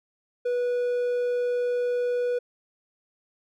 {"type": "tone", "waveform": "triangle", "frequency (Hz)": 489.1, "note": "B4", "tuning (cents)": -17, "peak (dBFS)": -21, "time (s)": [0.45, 2.39], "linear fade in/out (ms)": 10, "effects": []}